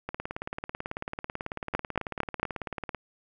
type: two click trains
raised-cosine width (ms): 0.5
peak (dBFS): -9 / -18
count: 4 / 53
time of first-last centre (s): 1.75-2.43 / 0.09-2.947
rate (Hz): 4.41 / 18.2
effects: none